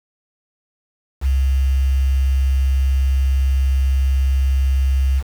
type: tone with quantisation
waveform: sine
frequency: 66.8 Hz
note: C2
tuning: 36 cents sharp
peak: -13 dBFS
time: 1.21-5.23 s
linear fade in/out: 50 ms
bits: 6
effects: none